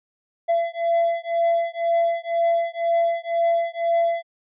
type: beating tone pair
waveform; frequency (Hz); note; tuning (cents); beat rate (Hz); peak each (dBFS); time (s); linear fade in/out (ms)
triangle; 675 / 677; E5 / E5; +41 / +46; 2; -20; 0.48-4.23; 20
effects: resampled to 8000 Hz